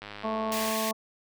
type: click train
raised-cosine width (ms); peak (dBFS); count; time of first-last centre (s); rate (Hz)
0.3; -24; 72; 0.02-0.709; 103
type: harmonic tone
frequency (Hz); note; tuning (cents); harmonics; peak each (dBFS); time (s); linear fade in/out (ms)
220; A3; 0; 1 / 2 / 3 / 4 / 5; -33 / -37 / -32 / -37 / -34; 0.23-0.93; 20
type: high-pass noise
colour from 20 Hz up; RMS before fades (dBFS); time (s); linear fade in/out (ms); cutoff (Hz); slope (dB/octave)
pink; -34; 0.52-0.91; 0; 1600; 96
effects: none